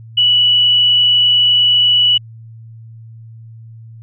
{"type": "tone with frequency modulation", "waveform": "sine", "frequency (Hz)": 2948, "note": "F#7", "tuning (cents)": -7, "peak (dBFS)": -8, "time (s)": [0.17, 2.18], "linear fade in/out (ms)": 10, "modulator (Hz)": 28.3, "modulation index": 0.78, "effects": ["added 113 Hz sine -33 dBFS peak until 4.02 s"]}